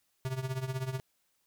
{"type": "tone with tremolo", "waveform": "square", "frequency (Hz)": 130.81, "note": "C3", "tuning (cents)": 0, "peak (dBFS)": -30, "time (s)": [0.25, 1], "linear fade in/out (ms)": 0, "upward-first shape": "triangle", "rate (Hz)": 16, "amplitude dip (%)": 85, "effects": ["white hiss -75 dBFS RMS until 1.46 s"]}